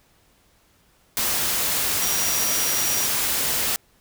sine tone in noise, 5750 Hz, F8, 50 cents sharp, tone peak -26 dBFS, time 2.02-3.06 s, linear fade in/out 0 ms, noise white, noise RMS -23 dBFS, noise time 1.17-3.76 s, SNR -6 dB, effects pink hiss -60 dBFS RMS until 4 s

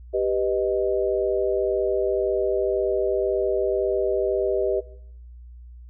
sine chord, G augmented, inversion none, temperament equal, 392 / 493.9 / 622.3 Hz, G4 / B4 / D#5, 0 / 0 / 0 cents, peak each -23 / -25 / -25 dBFS, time 0.13-4.81 s, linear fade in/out 20 ms, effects noise-tail reverb RT60 0.7 s tail -19 dB re dry + added 60 Hz sine -40 dBFS peak until 5.89 s

